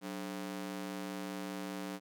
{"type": "ring-modulated tone", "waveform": "sawtooth", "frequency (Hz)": 240, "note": "B3", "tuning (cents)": -49, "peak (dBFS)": -32, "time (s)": [0.01, 2], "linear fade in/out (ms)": 50, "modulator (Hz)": 52.5, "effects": []}